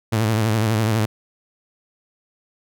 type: tone with vibrato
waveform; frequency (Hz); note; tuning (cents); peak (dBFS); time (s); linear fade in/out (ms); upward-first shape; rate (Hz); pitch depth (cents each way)
sawtooth; 110; A2; 0; -13; 0.12-1.06; 10; sine; 12; 74
effects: none